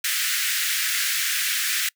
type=high-pass noise; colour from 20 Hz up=pink; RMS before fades=-24 dBFS; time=0.04-1.89 s; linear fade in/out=5 ms; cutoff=1500 Hz; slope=48 dB/octave; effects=noise-tail reverb RT60 0.1 s tail -25 dB re dry